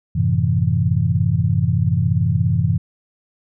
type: chord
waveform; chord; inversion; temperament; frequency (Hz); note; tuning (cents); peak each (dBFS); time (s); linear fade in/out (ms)
sine; F# half-diminished seventh; none; equal with one note detuned; 93.2 / 110 / 130.81 / 164.81; F#2 / A2 / C3 / E3; +13 / 0 / 0 / 0; -20; 0.15-2.78; 10
effects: none